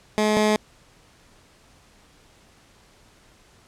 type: tone pair in turn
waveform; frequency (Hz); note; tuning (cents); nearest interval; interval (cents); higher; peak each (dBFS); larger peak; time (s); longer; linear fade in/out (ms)
15% pulse; 213 / 213; G#3 / G#3; +44 / +44; unison; 0; neither; -12 / -11; second; 0.18-0.37 / 0.37-0.56; neither; 0
effects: pink hiss -55 dBFS RMS until 3.67 s + low-pass 9000 Hz 12 dB/octave